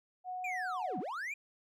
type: tone with pitch glide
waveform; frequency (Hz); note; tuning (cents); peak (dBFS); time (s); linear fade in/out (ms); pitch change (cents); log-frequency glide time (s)
sine; 734 to 739.5; F#5 to F#5; -14 to -1; -37; 0.24-1.04; 50; +13; 0.35-0.92
type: linear two-way sweep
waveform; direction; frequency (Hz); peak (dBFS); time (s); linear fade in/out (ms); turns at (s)
triangle; down then up; 2462 to 155.56 to 2462; -35; 0.44-1.34; 5; 0.99
effects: none